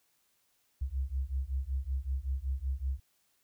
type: beating tone pair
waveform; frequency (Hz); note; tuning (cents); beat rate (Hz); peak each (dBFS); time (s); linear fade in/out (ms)
sine; 64.1 / 69.4; C2 / C#2; -35 / +3; 5.3; -34 / -34; 0.81-3; 10
effects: white hiss -73 dBFS RMS until 3.43 s